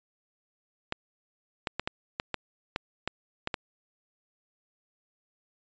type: clicks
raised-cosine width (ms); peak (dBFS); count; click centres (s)
0.3; -13; 10; 0.924 / 1.672 / 1.796 / 1.875 / 2.199 / 2.343 / 2.761 / 3.076 / 3.474 / 3.542
effects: resampled to 16000 Hz